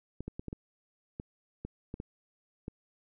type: clicks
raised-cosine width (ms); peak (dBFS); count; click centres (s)
3; -25; 10; 0.206 / 0.28 / 0.395 / 0.483 / 0.529 / 1.199 / 1.65 / 1.941 / 2.001 / 2.681
effects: none